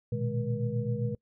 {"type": "tone cluster", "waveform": "sine", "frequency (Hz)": [115.8, 123.4, 154.4, 209, 478.7], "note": ["A#2", "B2", "D#3", "G#3", "A#4"], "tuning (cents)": [-11, -1, -13, 11, 46], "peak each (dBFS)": [-33, -32, -39, -36, -36], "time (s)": [0.12, 1.15], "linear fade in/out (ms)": 5, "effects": ["noise-tail reverb RT60 0.1 s tail -24 dB re dry"]}